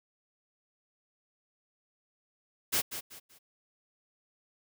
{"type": "noise with echo", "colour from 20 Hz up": "white", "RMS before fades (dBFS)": -28, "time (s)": [2.72, 2.82], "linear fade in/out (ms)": 20, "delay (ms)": 190, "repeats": 3, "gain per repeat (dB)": -10, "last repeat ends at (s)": 3.39, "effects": []}